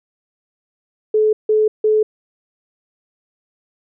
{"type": "tone bursts", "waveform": "sine", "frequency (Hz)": 430.4, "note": "A4", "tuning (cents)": -38, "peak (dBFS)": -11, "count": 3, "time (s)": [1.14, 2.03], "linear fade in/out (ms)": 5, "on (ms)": 190, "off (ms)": 160, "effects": []}